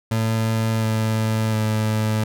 30% pulse tone with pitch steps, 111.8 / 110.26 / 108.74 Hz, A2 / A2 / A2, +28 / +4 / -20 cents, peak -16 dBFS, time 0.11-2.24 s, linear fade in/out 5 ms, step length 710 ms, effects none

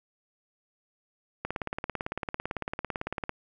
click train, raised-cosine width 0.5 ms, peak -16 dBFS, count 34, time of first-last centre 1.45-3.294 s, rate 17.9 Hz, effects none

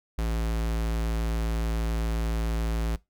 square tone, 55.8 Hz, A1, 25 cents sharp, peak -26 dBFS, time 0.18-2.96 s, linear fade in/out 5 ms, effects noise-tail reverb RT60 0.2 s tail -20 dB re dry

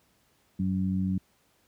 harmonic tone, 94 Hz, F#2, 28 cents sharp, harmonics 1 / 2 / 3, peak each -31 / -26 / -37 dBFS, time 0.59-1.18 s, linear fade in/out 5 ms, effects pink hiss -67 dBFS RMS until 1.67 s + high-pass 60 Hz 12 dB/octave

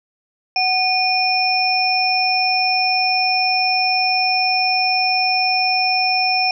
sine tone cluster, 744 / 2454 / 5360 Hz, F#5 / D#7 / E8, +9 / -25 / +28 cents, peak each -19 dBFS, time 0.56-6.51 s, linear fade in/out 2 ms, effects none

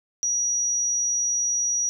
sine tone, 5790 Hz, F#8, 38 cents flat, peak -21 dBFS, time 0.23-1.89 s, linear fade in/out 0 ms, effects none

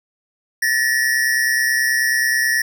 square tone pair together, 1760 / 1889.3 Hz, A6 / A#6, 0 / +23 cents, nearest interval minor second, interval 123 cents, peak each -19 dBFS, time 0.62-2.62 s, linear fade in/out 5 ms, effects none

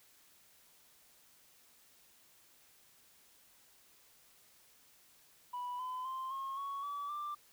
sine tone with pitch steps, 984 / 1014.6 / 1046.1 / 1078.7 / 1112.2 / 1146.8 / 1182.4 Hz, B5 / B5 / C6 / C#6 / C#6 / D6 / D6, -7 / +46 / -1 / -48 / +5 / -42 / +11 cents, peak -36 dBFS, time 5.53-7.35 s, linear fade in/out 10 ms, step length 260 ms, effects tanh soft clip ceiling -36 dBFS + white hiss -65 dBFS RMS until 7.52 s

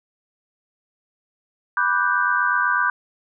sine chord, G major seventh, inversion first, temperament equal, 987.8 / 1174.7 / 1480 / 1568 Hz, B5 / D6 / F#6 / G6, 0 / 0 / 0 / 0 cents, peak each -24 / -23 / -23 / -21 dBFS, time 1.77-2.9 s, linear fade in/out 2 ms, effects none

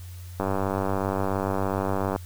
click train, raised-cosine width 1 ms, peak -12 dBFS, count 172, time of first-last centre 0.4-2.161 s, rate 97.1 Hz, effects added 90 Hz sine -37 dBFS peak until 2.25 s + white hiss -51 dBFS RMS until 2.25 s

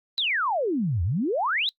sine exponential two-way sweep, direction down then up, 4069 to 79.3 to 4069 Hz, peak -22 dBFS, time 0.18-1.69 s, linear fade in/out 0 ms, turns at 1.03 s, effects noise-tail reverb RT60 0.1 s tail -24 dB re dry + Opus 48 kbps

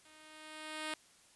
5% pulse tone with level ramp, 310 Hz, D#4, 6 cents flat, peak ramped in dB -49 to -25 dBFS, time 0.05-0.94 s, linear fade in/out 2 ms, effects white hiss -64 dBFS RMS until 1.35 s + resampled to 24000 Hz

